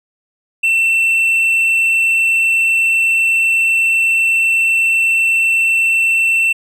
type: tone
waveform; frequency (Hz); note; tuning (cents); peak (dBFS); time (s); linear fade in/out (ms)
triangle; 2688; E7; +33; -9; 0.63-6.53; 10
effects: none